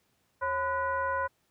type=tone with frequency modulation; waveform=sine; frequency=1007 Hz; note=B5; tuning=33 cents sharp; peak=-27 dBFS; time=0.41-1.28 s; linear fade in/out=20 ms; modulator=463 Hz; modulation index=1.1; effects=pink hiss -72 dBFS RMS until 1.5 s + high-pass 80 Hz 12 dB/octave